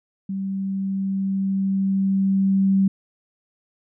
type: tone with level ramp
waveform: sine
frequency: 193.8 Hz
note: G3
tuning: 20 cents flat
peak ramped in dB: -24 to -14 dBFS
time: 0.29-2.88 s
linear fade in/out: 5 ms
effects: none